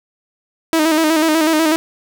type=tone with vibrato; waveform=sawtooth; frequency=316.4 Hz; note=D#4; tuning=29 cents sharp; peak=-8 dBFS; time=0.73-1.76 s; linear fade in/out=0 ms; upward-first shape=square; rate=8.1 Hz; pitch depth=50 cents each way; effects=none